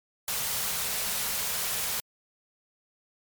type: band-stop noise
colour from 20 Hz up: white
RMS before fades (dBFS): -30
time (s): 0.28-2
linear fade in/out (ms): 0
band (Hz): 240 to 390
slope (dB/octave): 96
effects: MP3 96 kbps